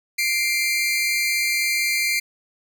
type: tone pair together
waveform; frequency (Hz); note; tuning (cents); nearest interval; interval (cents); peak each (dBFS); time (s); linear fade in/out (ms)
sawtooth; 2099 / 2357; C7 / D7; +5 / +6; major second; 201; -19; 0.18-2.2; 10
effects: none